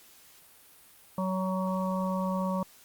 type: harmonic tone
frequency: 187.3 Hz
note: F#3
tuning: 21 cents sharp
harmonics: 1 / 3 / 5 / 6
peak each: -29 / -34 / -36 / -37 dBFS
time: 1.18-2.63 s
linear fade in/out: 2 ms
effects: white hiss -56 dBFS RMS until 2.84 s + Opus 48 kbps